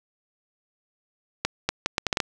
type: accelerating click train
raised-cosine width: 0.2 ms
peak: -5 dBFS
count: 8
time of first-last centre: 1.45-2.202 s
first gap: 240 ms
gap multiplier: 0.71
effects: none